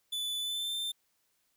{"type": "tone with pitch glide", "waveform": "45% pulse", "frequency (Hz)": [3484, 3572], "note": ["A7", "A7"], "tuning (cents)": [-18, 25], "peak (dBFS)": -32, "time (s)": [0.12, 0.92], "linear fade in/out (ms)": 10, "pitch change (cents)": 43, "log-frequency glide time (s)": [0.4, 0.75], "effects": ["white hiss -75 dBFS RMS until 1.56 s"]}